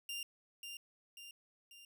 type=tone with echo; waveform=sawtooth; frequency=2794 Hz; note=F7; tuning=in tune; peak=-37 dBFS; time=0.09-0.23 s; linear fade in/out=2 ms; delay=540 ms; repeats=3; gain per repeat=-5 dB; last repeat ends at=1.85 s; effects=none